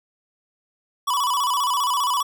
square tone with vibrato, 1058 Hz, C6, 19 cents sharp, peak -20 dBFS, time 1.07-2.23 s, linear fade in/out 10 ms, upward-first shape square, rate 15 Hz, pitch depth 110 cents each way, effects none

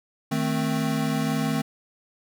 square chord, A diminished, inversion second, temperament equal, 155.56 / 220 / 261.6 Hz, Eb3 / A3 / C4, 0 / 0 / 0 cents, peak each -28 dBFS, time 0.31-1.62 s, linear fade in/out 10 ms, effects none

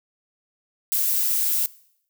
violet noise, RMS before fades -22 dBFS, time 0.92-1.66 s, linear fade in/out 0 ms, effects noise-tail reverb RT60 0.7 s tail -21 dB re dry

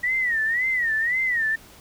sine tone with vibrato, 1910 Hz, A#6, 42 cents sharp, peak -20 dBFS, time 0.03-1.56 s, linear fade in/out 10 ms, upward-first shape sine, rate 1.9 Hz, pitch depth 150 cents each way, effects pink hiss -48 dBFS RMS until 1.8 s

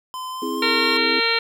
square tone with pitch glide, 1024 to 1081.8 Hz, C6 to C#6, -38 to -43 cents, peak -29 dBFS, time 0.14-0.97 s, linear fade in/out 0 ms, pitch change +95 cents, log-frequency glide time 0.3-0.83 s
sine chord, C augmented, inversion none, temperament equal, 261.6 / 329.6 / 415.3 Hz, C4 / E4 / G#4, 0 / 0 / 0 cents, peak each -28 dBFS, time 0.42-1.2 s, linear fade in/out 5 ms
harmonic tone, 459.3 Hz, A#4, 26 cents flat, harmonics 1 / 2 / 3 / 4 / 5 / 6 / 7 / 8 / 9, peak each -26 / -30 / -26 / -27 / -23 / -27 / -28 / -32 / -23 dBFS, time 0.62-1.39 s, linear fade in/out 5 ms
effects 8-bit

